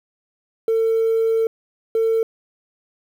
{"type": "tone pair in turn", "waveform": "triangle", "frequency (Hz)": [450.1, 450.1], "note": ["A4", "A4"], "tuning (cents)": [39, 39], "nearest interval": "unison", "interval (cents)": 0, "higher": "neither", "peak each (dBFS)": -12, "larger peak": "neither", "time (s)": [[0.68, 1.47], [1.95, 2.23]], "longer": "first", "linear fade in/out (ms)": 2, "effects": ["tanh soft clip ceiling -12 dBFS", "8-bit"]}